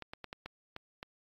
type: clicks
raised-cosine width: 0.3 ms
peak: -26 dBFS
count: 7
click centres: 0.023 / 0.135 / 0.243 / 0.329 / 0.46 / 0.764 / 1.029 s
effects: AAC 32 kbps